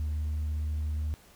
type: tone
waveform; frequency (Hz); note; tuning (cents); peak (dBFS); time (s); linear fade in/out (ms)
sine; 76.2; D#2; -36; -26; 0-1.14; 0
effects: tanh soft clip ceiling -27 dBFS + pink hiss -57 dBFS RMS until 1.35 s